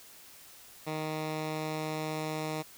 10% pulse tone with low-pass filter sweep, 155.7 Hz, D#3, 2 cents sharp, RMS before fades -35 dBFS, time 0.86-2.63 s, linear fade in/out 20 ms, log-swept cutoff 4500 to 8800 Hz, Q 0.78, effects white hiss -53 dBFS RMS until 2.77 s

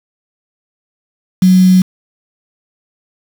sine tone with quantisation, 185 Hz, F#3, in tune, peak -4 dBFS, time 1.42-1.82 s, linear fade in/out 5 ms, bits 4, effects none

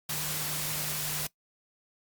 sine tone in noise, 151.5 Hz, D#3, 46 cents flat, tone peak -40 dBFS, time 0.09-1.27 s, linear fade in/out 5 ms, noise white, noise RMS -33 dBFS, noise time 0.09-1.27 s, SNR -10 dB, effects noise-tail reverb RT60 0.1 s tail -20 dB re dry + Opus 48 kbps

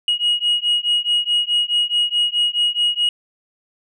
sine beating tone pair, 2890 / 2894.7 Hz, F#7 / F#7, -41 / -39 cents, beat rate 4.7 Hz, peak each -17 dBFS, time 0.08-3.09 s, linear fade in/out 2 ms, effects tanh soft clip ceiling -12 dBFS

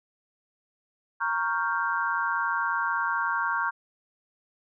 sine chord, G half-diminished seventh, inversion first, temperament equal, 932.3 / 1108.7 / 1396.9 / 1568 Hz, Bb5 / Db6 / F6 / G6, 0 / 0 / 0 / 0 cents, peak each -30 dBFS, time 1.2-3.71 s, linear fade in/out 20 ms, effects none

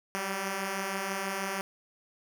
5% pulse beating tone pair, 189.2 / 195.4 Hz, F#3 / G3, +39 / -5 cents, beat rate 6.2 Hz, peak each -27 / -21 dBFS, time 0.15-1.61 s, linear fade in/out 0 ms, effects none

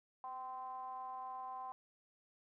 triangle ring-modulated tone, 130.81 Hz, C3, in tune, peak -38 dBFS, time 0.24-1.72 s, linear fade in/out 0 ms, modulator 904 Hz, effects none

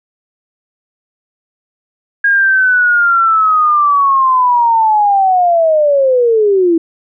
sine linear sweep, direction down, 1635 to 322.8 Hz, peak -7 dBFS, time 2.24-6.78 s, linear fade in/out 5 ms, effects none

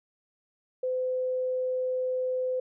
sine tone, 510 Hz, C5, 44 cents flat, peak -26 dBFS, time 0.83-2.6 s, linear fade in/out 5 ms, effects none

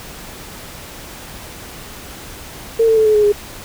sine tone with pitch steps, 454.8 / 446 / 437.3 / 428.8 / 420.4 / 412.3 Hz, A#4 / A4 / A4 / A4 / G#4 / G#4, -43 / +23 / -11 / -45 / +21 / -13 cents, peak -9 dBFS, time 2.79-3.324 s, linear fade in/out 10 ms, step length 89 ms, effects pink hiss -34 dBFS RMS until 3.64 s

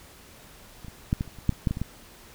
clicks, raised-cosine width 5 ms, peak -29 / -27 / -10 / -15 / -30 / -30 / -8 / -30 / -10 / -15 / -20 / -15 dBFS, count 12, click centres 0.847 / 0.883 / 1.129 / 1.209 / 1.277 / 1.387 / 1.493 / 1.525 / 1.672 / 1.71 / 1.771 / 1.816 s, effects pink hiss -50 dBFS RMS until 2.34 s

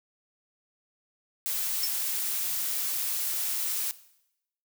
blue noise, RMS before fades -30 dBFS, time 1.46-3.91 s, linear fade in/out 0 ms
sine tone with exponential decay, 5340 Hz, E8, 22 cents sharp, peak -23 dBFS, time 1.83-1.93 s, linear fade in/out 5 ms, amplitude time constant 20 ms
effects noise-tail reverb RT60 0.8 s tail -17 dB re dry

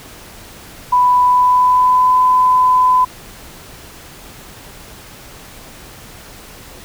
sine tone with pitch glide, 992 to 1008.8 Hz, B5 to B5, +7 to +36 cents, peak -8 dBFS, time 0.92-3.05 s, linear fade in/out 10 ms, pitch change +29 cents, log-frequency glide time 1.22-2.14 s, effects pink hiss -37 dBFS RMS until 6.84 s

